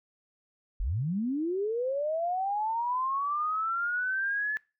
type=linear sweep; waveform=sine; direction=up; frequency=34.65 to 1734 Hz; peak=-27 dBFS; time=0.8-4.57 s; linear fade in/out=0 ms; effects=noise-tail reverb RT60 0.3 s tail -22 dB re dry